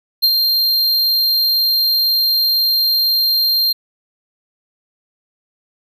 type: tone with ADSR envelope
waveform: square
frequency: 4186 Hz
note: C8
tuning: in tune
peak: -9 dBFS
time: 0.22-3.73 s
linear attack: 21 ms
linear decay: 56 ms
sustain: -4 dB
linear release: 12 ms
effects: none